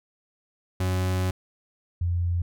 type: tone pair in turn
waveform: 40% pulse / sine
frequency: 92.5 / 87.01 Hz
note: F#2 / F2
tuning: 0 / -6 cents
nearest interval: minor second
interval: 106 cents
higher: first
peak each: -22 dBFS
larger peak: neither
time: 0.8-1.31 / 2.01-2.42 s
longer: first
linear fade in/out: 5 ms
effects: none